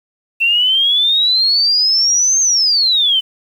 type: exponential two-way sweep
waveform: sine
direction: up then down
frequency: 2687 to 6430 to 2998 Hz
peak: -10 dBFS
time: 0.4-3.21 s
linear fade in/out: 20 ms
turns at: 2.4 s
effects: 7-bit